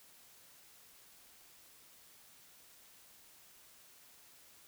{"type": "silence", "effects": ["white hiss -61 dBFS RMS until 4.67 s"]}